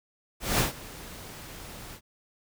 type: noise with ADSR envelope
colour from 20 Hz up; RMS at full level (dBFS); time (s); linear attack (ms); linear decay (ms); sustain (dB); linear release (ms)
pink; -23; 0.4-2.01; 190; 130; -20; 73
effects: none